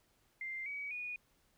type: tone with pitch steps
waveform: sine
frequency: 2093 / 2269 / 2460 Hz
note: C7 / C#7 / D#7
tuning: 0 / +40 / -20 cents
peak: -39 dBFS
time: 0.41-1.16 s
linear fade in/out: 2 ms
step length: 250 ms
effects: pink hiss -73 dBFS RMS until 1.57 s